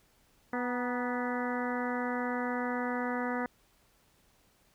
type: harmonic tone with a mistuned harmonic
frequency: 246.9 Hz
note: B3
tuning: in tune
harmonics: 1 / 2 / 3 / 4 / 5 / 6 / 7 / 8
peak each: -34 / -37 / -39 / -40 / -41 / -42 / -42 / -43 dBFS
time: 0.53-3.46 s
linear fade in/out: 2 ms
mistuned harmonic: 4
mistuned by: -48 cents
effects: pink hiss -67 dBFS RMS until 4.74 s